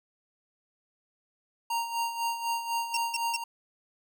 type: tone with tremolo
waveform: square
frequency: 929 Hz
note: A#5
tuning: 6 cents flat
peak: -27 dBFS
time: 1.7-3.44 s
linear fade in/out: 5 ms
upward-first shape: sine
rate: 4 Hz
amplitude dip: 65%
type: tone bursts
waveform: 20% pulse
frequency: 2734 Hz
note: F7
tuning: 37 cents flat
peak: -23 dBFS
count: 3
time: 2.94-3.364 s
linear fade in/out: 2 ms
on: 28 ms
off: 170 ms
effects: none